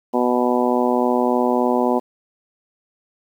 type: harmonic tone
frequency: 123.47 Hz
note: B2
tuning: in tune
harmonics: 2 / 3 / 4 / 5 / 6 / 7 / 8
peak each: -20 / -22 / -23 / -24 / -25 / -25 / -26 dBFS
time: 0.13-2 s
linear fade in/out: 20 ms
effects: 8-bit